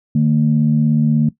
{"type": "tone pair together", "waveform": "sine", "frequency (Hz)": [150.8, 227.5], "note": ["D3", "A#3"], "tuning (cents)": [46, -42], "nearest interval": "perfect fifth", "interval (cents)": 712, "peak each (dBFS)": -13, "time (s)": [0.15, 1.29], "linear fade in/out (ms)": 5, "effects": ["noise-tail reverb RT60 0.1 s tail -17 dB re dry", "tanh soft clip ceiling -3 dBFS"]}